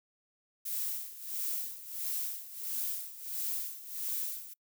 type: noise with tremolo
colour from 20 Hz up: violet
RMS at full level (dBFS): -34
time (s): 0.65-4.54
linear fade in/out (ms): 10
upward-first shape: sine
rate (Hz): 1.5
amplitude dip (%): 80
effects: noise-tail reverb RT60 0.1 s tail -26 dB re dry